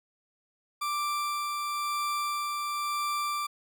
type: tone with tremolo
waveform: 40% pulse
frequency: 1176 Hz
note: D6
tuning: 2 cents sharp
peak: -27 dBFS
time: 0.81-3.47 s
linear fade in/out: 10 ms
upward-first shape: sine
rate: 0.98 Hz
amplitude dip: 25%
effects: none